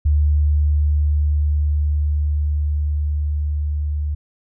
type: tone with level ramp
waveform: sine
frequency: 74.2 Hz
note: D2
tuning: 18 cents sharp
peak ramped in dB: -12 to -19 dBFS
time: 0.05-4.15 s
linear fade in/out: 10 ms
effects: none